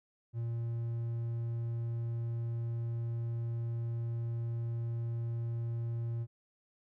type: tone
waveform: triangle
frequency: 116.54 Hz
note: A#2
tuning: in tune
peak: -31 dBFS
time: 0.33-6.27 s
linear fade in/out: 50 ms
effects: none